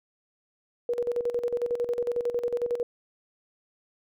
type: tone with tremolo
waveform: sine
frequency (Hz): 480.9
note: B4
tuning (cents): -46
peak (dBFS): -23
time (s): 0.89-2.83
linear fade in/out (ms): 2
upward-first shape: square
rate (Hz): 11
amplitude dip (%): 70
effects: none